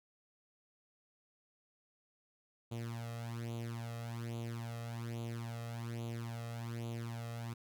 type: tone with flanger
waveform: sawtooth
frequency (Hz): 116.54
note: A#2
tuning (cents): 0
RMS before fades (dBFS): -42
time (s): 2.71-7.54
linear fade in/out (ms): 10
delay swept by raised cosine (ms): 0.28 to 1.58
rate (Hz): 1.2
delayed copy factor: +0.75
effects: none